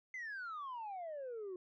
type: exponential sweep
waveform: sine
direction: down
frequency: 2083 to 356.2 Hz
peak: -40 dBFS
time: 0.14-1.56 s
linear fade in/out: 2 ms
effects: tanh soft clip ceiling -40 dBFS